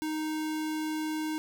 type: tone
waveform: square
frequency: 310.8 Hz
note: D#4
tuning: 2 cents flat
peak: -31 dBFS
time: 0.02-1.38 s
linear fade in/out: 0 ms
effects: none